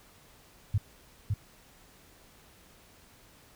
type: tone with echo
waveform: sine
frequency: 102.2 Hz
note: G#2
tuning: 27 cents flat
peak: -22 dBFS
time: 0.74-0.78 s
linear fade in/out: 5 ms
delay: 560 ms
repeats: 1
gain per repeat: -3 dB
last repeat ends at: 1.34 s
effects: pink hiss -58 dBFS RMS until 3.55 s